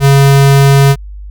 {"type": "tone", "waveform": "square", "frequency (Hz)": 138.59, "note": "C#3", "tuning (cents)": 0, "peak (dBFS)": -4, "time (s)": [0, 0.96], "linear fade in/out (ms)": 50, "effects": ["added 50 Hz sine -24 dBFS peak until 1.3 s"]}